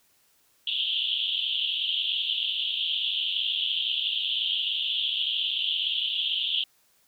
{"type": "band-pass noise", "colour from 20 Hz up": "white", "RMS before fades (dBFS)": -28, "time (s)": [0.67, 6.64], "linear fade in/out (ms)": 5, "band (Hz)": [2900, 3500], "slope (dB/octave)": 96, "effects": ["white hiss -65 dBFS RMS until 7.07 s"]}